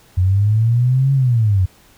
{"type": "linear two-way sweep", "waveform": "sine", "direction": "up then down", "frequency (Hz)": [88.9, 138.59, 88.9], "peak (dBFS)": -11, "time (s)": [0.17, 1.66], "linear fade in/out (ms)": 10, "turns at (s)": 1.13, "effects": ["pink hiss -50 dBFS RMS until 1.97 s"]}